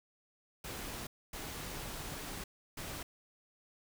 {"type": "noise bursts at uneven times", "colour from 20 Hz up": "pink", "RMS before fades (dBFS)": -43, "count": 3, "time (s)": [[0.64, 1.07], [1.33, 2.44], [2.77, 3.03]], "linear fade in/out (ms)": 5, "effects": []}